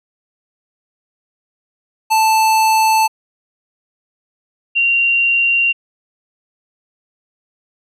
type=tone pair in turn; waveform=square / sine; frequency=880 / 2763 Hz; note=A5 / F7; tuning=0 / -19 cents; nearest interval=octave + minor sixth; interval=1981 cents; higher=second; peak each=-11 dBFS; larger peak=neither; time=2.1-3.08 / 4.75-5.73 s; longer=neither; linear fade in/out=20 ms; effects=resampled to 32000 Hz